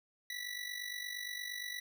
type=tone with amplitude modulation; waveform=25% pulse; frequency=1960 Hz; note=B6; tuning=14 cents flat; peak=-33 dBFS; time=0.3-1.8 s; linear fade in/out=2 ms; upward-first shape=sine; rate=48.6 Hz; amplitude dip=70%; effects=none